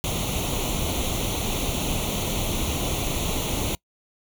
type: noise with comb filter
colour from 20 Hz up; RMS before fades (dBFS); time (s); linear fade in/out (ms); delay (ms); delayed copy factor
pink; -26; 0.04-3.75; 0; 0.3; +0.8
effects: noise-tail reverb RT60 0.1 s tail -24 dB re dry